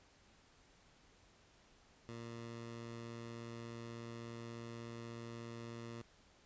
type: tone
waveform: 15% pulse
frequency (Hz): 116.54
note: A#2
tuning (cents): 0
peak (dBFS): -40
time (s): 2.09-6.02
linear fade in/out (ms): 0
effects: pink hiss -67 dBFS RMS until 6.45 s + resampled to 16000 Hz